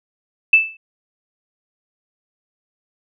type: tone with exponential decay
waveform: sine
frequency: 2637 Hz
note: E7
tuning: in tune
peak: -4 dBFS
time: 0.53-0.77 s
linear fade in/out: 5 ms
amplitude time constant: 51 ms
effects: none